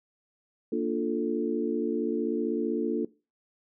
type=chord; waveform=sine; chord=Bb major seventh; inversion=none; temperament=equal; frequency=233.1 / 293.7 / 349.2 / 440 Hz; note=Bb3 / D4 / F4 / A4; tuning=0 / 0 / 0 / 0 cents; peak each=-31 dBFS; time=0.72-3.05 s; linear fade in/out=5 ms; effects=noise-tail reverb RT60 0.3 s tail -20 dB re dry